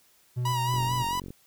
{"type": "tone with tremolo", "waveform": "triangle", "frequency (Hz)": 123.47, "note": "B2", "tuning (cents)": 0, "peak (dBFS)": -24, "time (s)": [0.36, 1.04], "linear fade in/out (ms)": 20, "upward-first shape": "square", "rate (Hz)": 3.1, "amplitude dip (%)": 25}
{"type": "tone with vibrato", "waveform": "45% pulse", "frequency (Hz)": 960, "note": "B5", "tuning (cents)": -49, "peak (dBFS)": -27, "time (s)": [0.45, 1.2], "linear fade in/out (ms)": 5, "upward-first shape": "sine", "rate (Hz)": 4.5, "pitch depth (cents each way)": 60}
{"type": "click train", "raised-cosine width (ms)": 3, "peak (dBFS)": -27, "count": 27, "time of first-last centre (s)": [0.74, 1.305], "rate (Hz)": 46}
{"effects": ["white hiss -62 dBFS RMS until 1.46 s"]}